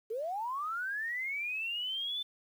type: linear sweep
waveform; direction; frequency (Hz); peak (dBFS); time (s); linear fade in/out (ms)
sine; up; 419.7 to 3549; -33; 0.1-2.23; 10
effects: 10-bit